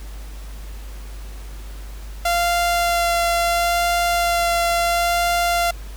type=tone with vibrato; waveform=sawtooth; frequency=690 Hz; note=F5; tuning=21 cents flat; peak=-13 dBFS; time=2.25-5.71 s; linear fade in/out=5 ms; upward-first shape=sine; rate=0.73 Hz; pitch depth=11 cents each way; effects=added 50 Hz sine -31 dBFS peak until 5.96 s + pink hiss -44 dBFS RMS until 5.96 s

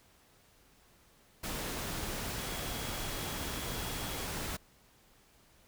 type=tone in noise; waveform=sine; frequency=3322 Hz; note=G#7; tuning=in tune; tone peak=-49 dBFS; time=2.38-4.26 s; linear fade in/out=10 ms; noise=pink; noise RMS=-38 dBFS; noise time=1.43-4.57 s; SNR=-14 dB; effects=pink hiss -64 dBFS RMS until 5.67 s

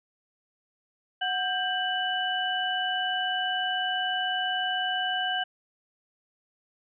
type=tone cluster; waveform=sine; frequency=738 / 1582 / 2972 Hz; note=F#5 / G6 / F#7; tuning=-5 / +15 / +7 cents; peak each=-30 dBFS; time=1.21-5.44 s; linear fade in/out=10 ms; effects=none

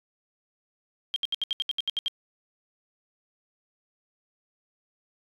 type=tone bursts; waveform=sine; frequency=3202 Hz; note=G7; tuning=36 cents sharp; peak=-24 dBFS; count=11; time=1.14-2.081 s; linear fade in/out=0 ms; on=21 ms; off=71 ms; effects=resampled to 32000 Hz

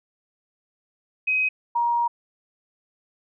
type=tone pair in turn; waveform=sine; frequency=2525 / 945.8 Hz; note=D#7 / A#5; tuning=+25 / +25 cents; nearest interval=octave + perfect fourth; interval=1700 cents; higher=first; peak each=-19 dBFS; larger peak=neither; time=1.27-1.49 / 1.75-2.08 s; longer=second; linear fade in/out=10 ms; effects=none

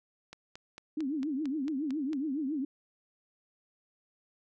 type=click train; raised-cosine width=0.2 ms; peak=-28 dBFS; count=9; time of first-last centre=0.33-2.132 s; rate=4.44 Hz
type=tone with vibrato; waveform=sine; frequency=287.2 Hz; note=D4; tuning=39 cents flat; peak=-30 dBFS; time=0.97-2.65 s; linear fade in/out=5 ms; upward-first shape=triangle; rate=7.2 Hz; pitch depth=230 cents each way
effects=none

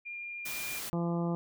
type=tone; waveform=sine; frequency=2404 Hz; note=D7; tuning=40 cents sharp; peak=-38 dBFS; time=0.05-0.8 s; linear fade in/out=20 ms
type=noise; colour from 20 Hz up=white; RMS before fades=-39 dBFS; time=0.45-0.9 s; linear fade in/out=10 ms
type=harmonic tone; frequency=170.7 Hz; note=F3; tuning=39 cents flat; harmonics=1 / 2 / 3 / 4 / 5 / 6 / 7; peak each=-30 / -36 / -40 / -42 / -44 / -46 / -47 dBFS; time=0.93-1.35 s; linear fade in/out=0 ms
effects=none

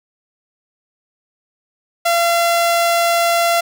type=tone; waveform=sawtooth; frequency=683 Hz; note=F5; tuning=39 cents flat; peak=-9 dBFS; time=2.05-3.61 s; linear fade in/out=10 ms; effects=none

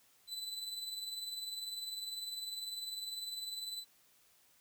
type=tone with tremolo; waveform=40% pulse; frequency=3999 Hz; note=B7; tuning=21 cents sharp; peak=-37 dBFS; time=0.27-3.85 s; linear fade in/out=50 ms; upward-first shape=sine; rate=20 Hz; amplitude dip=50%; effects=white hiss -68 dBFS RMS until 4.6 s

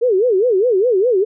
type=tone with vibrato; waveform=sine; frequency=432.8 Hz; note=A4; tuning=29 cents flat; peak=-11 dBFS; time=0.01-1.25 s; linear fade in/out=20 ms; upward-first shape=sine; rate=4.9 Hz; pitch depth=280 cents each way; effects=none

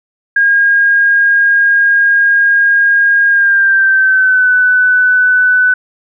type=tone with pitch glide; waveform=sine; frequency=1625 to 1498.8 Hz; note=G#6 to F#6; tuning=-38 to +22 cents; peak=-6 dBFS; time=0.36-5.74 s; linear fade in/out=5 ms; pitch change=-140 cents; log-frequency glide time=3.29-4.5 s; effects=none

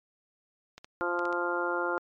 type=clicks; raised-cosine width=0.2 ms; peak=-27 dBFS; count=5; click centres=0.78 / 0.845 / 1.192 / 1.254 / 1.327 s
type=harmonic tone; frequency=174.61 Hz; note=F3; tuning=in tune; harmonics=2 / 3 / 4 / 5 / 6 / 7 / 8; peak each=-33 / -34 / -39 / -36 / -37 / -40 / -32 dBFS; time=1.01-1.98 s; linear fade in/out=0 ms
effects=MP3 96 kbps

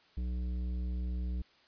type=tone with tanh clipping; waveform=sine; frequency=61.3 Hz; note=B1; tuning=12 cents flat; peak=-34 dBFS; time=0.17-1.42 s; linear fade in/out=5 ms; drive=11 dB; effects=white hiss -64 dBFS RMS until 1.67 s + resampled to 11025 Hz

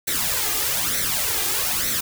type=noise with flanger; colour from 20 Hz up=white; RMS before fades=-23 dBFS; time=0.07-2.01 s; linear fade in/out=10 ms; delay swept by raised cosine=0.5 to 2.5 ms; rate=1.1 Hz; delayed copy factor=+0.7; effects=none

